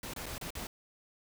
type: noise with dropouts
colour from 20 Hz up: pink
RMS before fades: -41 dBFS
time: 0.03-0.67 s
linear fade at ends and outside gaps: 2 ms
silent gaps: 0.136-0.162 / 0.258-0.263 / 0.381-0.412 / 0.505-0.552 s
effects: none